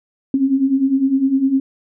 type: beating tone pair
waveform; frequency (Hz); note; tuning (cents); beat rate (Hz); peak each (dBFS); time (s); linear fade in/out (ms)
sine; 261.6 / 271.5; C4 / C#4; 0 / -36; 9.9; -19 / -14; 0.34-1.6; 2
effects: none